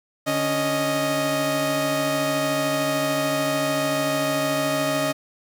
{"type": "tone cluster", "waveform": "sawtooth", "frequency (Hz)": [145.7, 277.9, 622], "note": ["D3", "C#4", "D#5"], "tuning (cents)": [-13, 4, -1], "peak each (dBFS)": [-27, -22, -19], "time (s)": [0.26, 5.13], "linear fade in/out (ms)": 20, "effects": []}